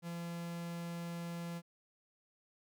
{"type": "tone", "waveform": "45% pulse", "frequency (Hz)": 170.5, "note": "F3", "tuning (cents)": -41, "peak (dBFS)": -40, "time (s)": [0.02, 1.62], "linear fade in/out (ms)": 50, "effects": []}